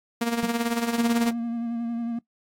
sawtooth tone with tremolo, 233.9 Hz, A#3, 6 cents sharp, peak -17 dBFS, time 0.21-1.31 s, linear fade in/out 5 ms, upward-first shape sine, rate 18 Hz, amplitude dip 65%
sine tone with exponential decay, 190.6 Hz, G3, 48 cents flat, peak -24 dBFS, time 0.43-0.58 s, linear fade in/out 0 ms, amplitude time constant 32 ms
triangle tone with vibrato, 233.6 Hz, A#3, 4 cents sharp, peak -24 dBFS, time 0.98-2.19 s, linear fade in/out 5 ms, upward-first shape sine, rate 11 Hz, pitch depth 25 cents each way
effects noise-tail reverb RT60 0.1 s tail -20 dB re dry + AAC 64 kbps

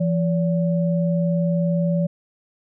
sine tone pair together, 170.2 / 572.8 Hz, F3 / D5, -44 / -43 cents, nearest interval octave + major sixth, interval 2101 cents, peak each -18 / -25 dBFS, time 0-2.07 s, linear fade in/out 10 ms, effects none

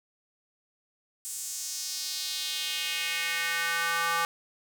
square tone with high-pass filter sweep, 167.9 Hz, E3, 32 cents sharp, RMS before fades -31 dBFS, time 1.25-4.25 s, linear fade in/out 0 ms, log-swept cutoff 8200 to 1100 Hz, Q 2.2, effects none

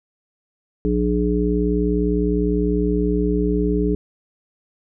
harmonic tone, 59.8 Hz, A#1, 45 cents sharp, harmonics 1 / 3 / 5 / 7, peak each -22 / -22 / -22 / -22 dBFS, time 0.85-3.95 s, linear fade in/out 0 ms, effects none

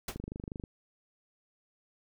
pink noise with exponential decay, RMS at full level -31 dBFS, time 0.08-0.18 s, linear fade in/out 5 ms, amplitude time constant 21 ms
click train, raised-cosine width 3 ms, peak -26 dBFS, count 13, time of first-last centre 0.16-0.638 s, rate 25.1 Hz
effects none

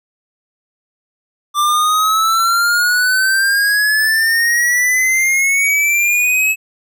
square exponential sweep, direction up, 1174.7 to 2594 Hz, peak -12 dBFS, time 1.54-6.56 s, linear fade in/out 50 ms, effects none

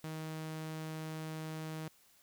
sawtooth tone, 157.8 Hz, D#3, 25 cents sharp, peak -36 dBFS, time 0.04-1.88 s, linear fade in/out 0 ms, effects white hiss -66 dBFS RMS until 2.22 s

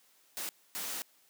white noise bursts at uneven times, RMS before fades -38 dBFS, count 2, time 0.37-0.49 / 0.75-1.02 s, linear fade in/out 0 ms, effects white hiss -66 dBFS RMS until 1.29 s + high-pass 200 Hz 12 dB/octave

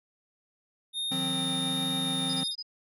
square tone with vibrato, 3671 Hz, A#7, 27 cents flat, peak -30 dBFS, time 0.93-2.55 s, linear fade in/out 50 ms, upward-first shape sine, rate 1.3 Hz, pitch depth 8 cents each way
square chord, C diminished, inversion first, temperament equal with one note detuned, 155.56 / 180.56 / 261.6 Hz, Eb3 / Gb3 / C4, 0 / -42 / 0 cents, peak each -39 / -37 / -34 dBFS, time 1.11-2.44 s, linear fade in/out 10 ms
sine tone bursts, 4978 Hz, D#8, in tune, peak -34 dBFS, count 5, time 2.29-2.627 s, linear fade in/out 10 ms, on 49 ms, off 23 ms
effects none

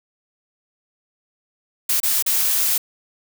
blue noise with dropouts, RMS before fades -19 dBFS, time 1.89-2.78 s, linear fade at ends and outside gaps 5 ms, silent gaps 2.002-2.031 / 2.225-2.262 s, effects none

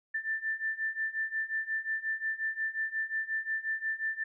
sine beating tone pair, 1771 / 1776.6 Hz, A6 / A6, +11 / +16 cents, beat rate 5.6 Hz, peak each -35 / -33 dBFS, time 0.14-4.24 s, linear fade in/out 10 ms, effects none

